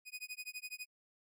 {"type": "tone with tremolo", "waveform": "sawtooth", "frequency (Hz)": 2489, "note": "D#7", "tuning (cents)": 0, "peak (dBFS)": -37, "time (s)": [0.05, 0.87], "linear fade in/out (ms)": 50, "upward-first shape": "sine", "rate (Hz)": 12, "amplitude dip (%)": 100, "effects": []}